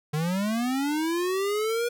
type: linear sweep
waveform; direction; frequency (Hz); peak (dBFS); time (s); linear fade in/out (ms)
square; up; 146.83 to 482.4; -25; 0.13-1.89; 10
effects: none